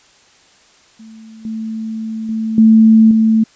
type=tone with level steps; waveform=sine; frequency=221.4 Hz; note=A3; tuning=11 cents sharp; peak=-34 / -20 / -16 / -4 / -8 dBFS; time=0.99-3.44 s; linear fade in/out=10 ms; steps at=1.45 / 2.29 / 2.58 / 3.11 s; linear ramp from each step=2 ms; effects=white hiss -49 dBFS RMS until 3.55 s + resampled to 16000 Hz